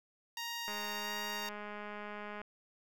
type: tone with vibrato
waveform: 10% pulse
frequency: 932.3 Hz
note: A#5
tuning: in tune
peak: -30 dBFS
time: 0.37-1.49 s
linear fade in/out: 2 ms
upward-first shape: sine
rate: 1.5 Hz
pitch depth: 9 cents each way
type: click train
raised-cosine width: 0.5 ms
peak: -30 dBFS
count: 362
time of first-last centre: 0.68-2.416 s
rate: 208 Hz
effects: none